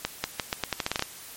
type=accelerating click train; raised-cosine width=0.2 ms; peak=-8 dBFS; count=12; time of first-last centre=0.05-1.024 s; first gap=190 ms; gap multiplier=0.83; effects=white hiss -44 dBFS RMS until 1.36 s + MP3 64 kbps